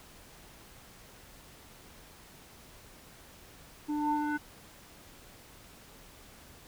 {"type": "tone with low-pass filter sweep", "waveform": "square", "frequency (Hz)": 297.7, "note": "D4", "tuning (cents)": 24, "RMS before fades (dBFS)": -31, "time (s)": [3.88, 4.38], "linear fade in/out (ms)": 20, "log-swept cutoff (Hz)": [600, 1500], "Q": 5.1, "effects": ["pink hiss -54 dBFS RMS until 6.67 s"]}